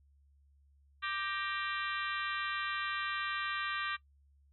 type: harmonic tone with a mistuned harmonic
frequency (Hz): 393.3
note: G4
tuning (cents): +6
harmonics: 3 / 4 / 5 / 6 / 7 / 8 / 9 / 10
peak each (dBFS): -38 / -40 / -42 / -44 / -45 / -46 / -47 / -48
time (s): 1.02-3.97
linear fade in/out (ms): 20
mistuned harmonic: 5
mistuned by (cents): -77
effects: noise-tail reverb RT60 0.1 s tail -19 dB re dry + added 70 Hz sine -63 dBFS peak until 4.52 s